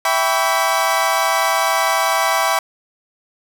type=chord; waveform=30% pulse; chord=C# half-diminished seventh; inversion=first; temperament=equal with one note detuned; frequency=659.3 / 784 / 987.8 / 1134 Hz; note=E5 / G5 / B5 / C#6; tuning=0 / 0 / 0 / +39 cents; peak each=-18 dBFS; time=0.05-2.59 s; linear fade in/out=2 ms; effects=none